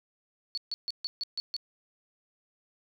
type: tone bursts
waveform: sine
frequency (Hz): 4431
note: C#8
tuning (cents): -2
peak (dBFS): -30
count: 7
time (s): 0.55-1.565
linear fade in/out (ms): 0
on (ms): 25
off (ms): 140
effects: none